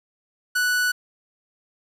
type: tone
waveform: 45% pulse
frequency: 1480 Hz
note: F#6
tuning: in tune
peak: -19 dBFS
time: 0.55-0.92 s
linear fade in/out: 10 ms
effects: resampled to 32000 Hz + 9-bit